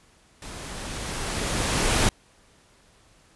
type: noise with level ramp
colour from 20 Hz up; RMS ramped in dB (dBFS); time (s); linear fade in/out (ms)
pink; -39 to -20; 0.42-2.09; 2
effects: pink hiss -58 dBFS RMS until 3.35 s + resampled to 24000 Hz